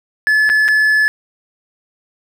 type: tone with dropouts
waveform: triangle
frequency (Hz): 1723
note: A6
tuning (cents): -37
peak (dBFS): -8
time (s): 0.27-1.08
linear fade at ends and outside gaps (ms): 0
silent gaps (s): 0.492-0.499 / 0.681-0.686
effects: none